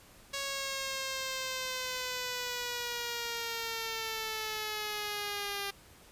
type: linear sweep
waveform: 5% pulse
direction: down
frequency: 554.4 to 398 Hz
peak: -23 dBFS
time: 0.33-5.71 s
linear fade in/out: 10 ms
effects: pink hiss -57 dBFS RMS until 6.11 s + resampled to 32000 Hz